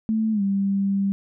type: tone with pitch glide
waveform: sine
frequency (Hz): 220 to 197.13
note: A3 to G3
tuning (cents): 0 to +10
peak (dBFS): -19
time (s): 0.09-1.12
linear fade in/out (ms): 0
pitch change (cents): -190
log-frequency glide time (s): 0.32-0.42
effects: none